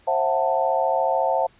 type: chord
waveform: sine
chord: F# half-diminished seventh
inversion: second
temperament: just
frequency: 532.8 / 666 / 740 / 888 Hz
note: C5 / E5 / F#5 / A5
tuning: +31 / +18 / 0 / +16 cents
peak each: -24 dBFS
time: 0.07-1.47 s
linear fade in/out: 10 ms
effects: pink hiss -56 dBFS RMS until 1.59 s + resampled to 8000 Hz